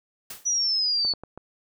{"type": "noise with exponential decay", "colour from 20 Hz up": "white", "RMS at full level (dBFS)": -34, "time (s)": [0.3, 0.53], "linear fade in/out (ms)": 5, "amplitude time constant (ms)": 50}
{"type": "exponential sweep", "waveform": "sine", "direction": "down", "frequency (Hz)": [5920, 4413], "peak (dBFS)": -21, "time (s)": [0.45, 1.14], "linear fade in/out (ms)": 20}
{"type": "clicks", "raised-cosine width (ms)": 1, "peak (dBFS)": -25, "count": 4, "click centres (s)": [1.05, 1.137, 1.236, 1.376]}
{"effects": []}